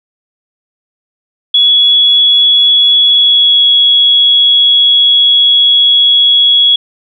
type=tone with pitch glide; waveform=sine; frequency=3374 to 3345 Hz; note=G#7 to G#7; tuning=+27 to +12 cents; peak=-4 dBFS; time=1.54-6.76 s; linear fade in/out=5 ms; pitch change=-15 cents; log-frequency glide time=3.05-3.65 s; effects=none